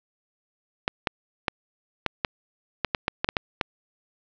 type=clicks; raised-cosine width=0.3 ms; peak=-6 dBFS; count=12; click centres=0.879 / 1.072 / 1.482 / 2.063 / 2.248 / 2.847 / 2.948 / 3.081 / 3.245 / 3.289 / 3.368 / 3.612 s; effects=low-pass 5000 Hz 12 dB/octave